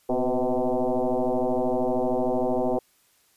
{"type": "tone with frequency modulation", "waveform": "sine", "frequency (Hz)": 132.5, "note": "C3", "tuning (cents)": 22, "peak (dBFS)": -21, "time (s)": [0.09, 2.79], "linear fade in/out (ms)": 5, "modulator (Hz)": 126, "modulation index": 5.3, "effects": ["white hiss -63 dBFS RMS until 3.36 s", "resampled to 32000 Hz"]}